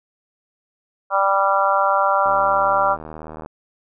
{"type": "harmonic tone", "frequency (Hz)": 196, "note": "G3", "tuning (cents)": 0, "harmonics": [3, 4, 5, 6, 7], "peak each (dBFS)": [-21, -21, -21, -21, -21], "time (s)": [1.1, 2.97], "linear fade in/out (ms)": 50}
{"type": "click train", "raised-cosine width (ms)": 1, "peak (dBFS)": -20, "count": 95, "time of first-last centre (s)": [2.26, 3.461], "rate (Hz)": 78.3}
{"effects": []}